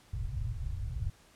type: low-pass noise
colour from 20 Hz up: white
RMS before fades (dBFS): -35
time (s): 0.13-1.1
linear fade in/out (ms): 5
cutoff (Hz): 120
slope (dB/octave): 48
effects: pink hiss -61 dBFS RMS until 1.35 s + low-pass 11000 Hz 12 dB/octave